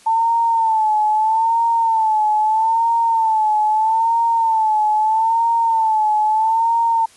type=tone with vibrato; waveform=sine; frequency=888 Hz; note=A5; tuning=16 cents sharp; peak=-13 dBFS; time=0.06-7.06 s; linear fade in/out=10 ms; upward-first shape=sine; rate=0.78 Hz; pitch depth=72 cents each way; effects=white hiss -48 dBFS RMS until 7.16 s + resampled to 24000 Hz